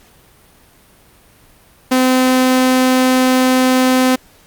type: tone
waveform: sawtooth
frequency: 256.8 Hz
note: C4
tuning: 32 cents flat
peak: -6 dBFS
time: 1.91-4.16 s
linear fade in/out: 10 ms
effects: pink hiss -48 dBFS RMS until 4.46 s + Opus 48 kbps